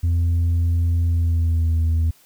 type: tone with pitch glide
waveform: sine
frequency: 84.9 to 81.44 Hz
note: F2 to E2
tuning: -48 to -20 cents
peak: -13 dBFS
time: 0.03-2.11 s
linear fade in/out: 10 ms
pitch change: -72 cents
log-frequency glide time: 1.05-1.76 s
effects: tanh soft clip ceiling -15 dBFS + white hiss -54 dBFS RMS until 2.25 s